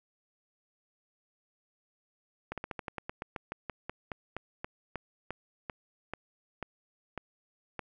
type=slowing click train; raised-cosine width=0.5 ms; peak=-21 dBFS; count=23; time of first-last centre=2.52-7.793 s; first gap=57 ms; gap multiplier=1.12; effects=none